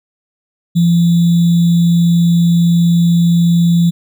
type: tone with sample-and-hold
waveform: sine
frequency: 170.7 Hz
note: F3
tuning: 39 cents flat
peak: -7 dBFS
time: 0.75-3.91 s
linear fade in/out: 20 ms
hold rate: 3675 Hz
effects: none